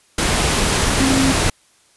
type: tone in noise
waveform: sine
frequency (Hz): 267.2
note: C4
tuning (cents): +36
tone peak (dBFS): -15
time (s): 1-1.32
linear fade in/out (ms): 5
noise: pink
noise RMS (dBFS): -17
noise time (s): 0.18-1.5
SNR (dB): -1
effects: white hiss -55 dBFS RMS until 1.96 s + resampled to 24000 Hz